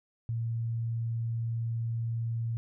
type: tone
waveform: sine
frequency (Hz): 115.2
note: A#2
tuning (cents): -20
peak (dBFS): -29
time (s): 0.29-2.57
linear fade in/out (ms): 0
effects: none